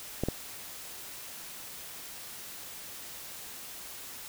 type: clicks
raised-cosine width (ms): 2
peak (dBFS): -15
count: 2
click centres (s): 0.236 / 0.286
effects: white hiss -44 dBFS RMS until 4.28 s